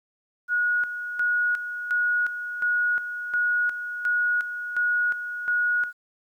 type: tone with tremolo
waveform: sine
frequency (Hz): 1452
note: F#6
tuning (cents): -33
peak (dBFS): -20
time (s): 0.48-5.93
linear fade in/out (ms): 50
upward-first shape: square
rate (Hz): 1.4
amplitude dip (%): 65
effects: 10-bit